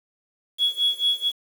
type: tone with tremolo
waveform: sine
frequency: 3356 Hz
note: G#7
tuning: 17 cents sharp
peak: -15 dBFS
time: 0.58-1.32 s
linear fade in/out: 50 ms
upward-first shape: sine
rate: 4.5 Hz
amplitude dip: 95%
effects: tanh soft clip ceiling -14 dBFS + 7-bit